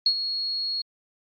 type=tone with ADSR envelope; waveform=sine; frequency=4316 Hz; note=C#8; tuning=47 cents flat; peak=-15 dBFS; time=0.06-0.82 s; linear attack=3 ms; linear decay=73 ms; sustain=-10 dB; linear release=9 ms; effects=MP3 32 kbps